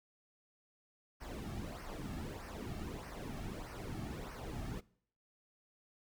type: noise with flanger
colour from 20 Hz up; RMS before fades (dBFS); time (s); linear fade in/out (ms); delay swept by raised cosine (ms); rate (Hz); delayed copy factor
brown; -44; 1.2-4.81; 20; 0.27 to 2.07; 1.6; -0.7
effects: noise-tail reverb RT60 0.6 s tail -22 dB re dry